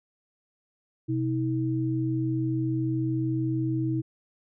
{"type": "tone pair together", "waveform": "sine", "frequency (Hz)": [126.91, 320], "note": ["B2", "D#4"], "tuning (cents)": [48, 49], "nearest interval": "octave + major third", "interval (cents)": 1601, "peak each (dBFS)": -27, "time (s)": [1.08, 4.02], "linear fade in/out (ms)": 20, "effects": []}